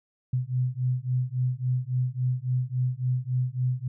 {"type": "beating tone pair", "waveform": "sine", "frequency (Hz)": [124.8, 128.4], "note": ["B2", "C3"], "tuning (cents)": [19, -32], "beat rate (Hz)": 3.6, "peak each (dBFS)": [-27, -27], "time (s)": [0.33, 3.88], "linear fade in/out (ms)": 5, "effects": []}